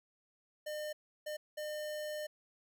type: tone bursts at uneven times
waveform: square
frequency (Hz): 605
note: D#5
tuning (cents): -49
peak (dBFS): -39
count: 3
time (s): 0.66-0.93 / 1.26-1.37 / 1.57-2.27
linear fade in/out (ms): 10
effects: none